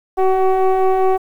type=tone with frequency modulation; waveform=sine; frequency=378.5 Hz; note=F#4; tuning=39 cents sharp; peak=-9 dBFS; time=0.17-1.18 s; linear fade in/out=20 ms; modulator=376 Hz; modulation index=1.2; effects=tanh soft clip ceiling -10 dBFS + 8-bit